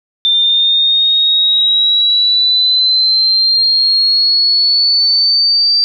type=exponential sweep; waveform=sine; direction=up; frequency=3577 to 4676 Hz; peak=-8 dBFS; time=0.25-5.84 s; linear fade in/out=0 ms; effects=none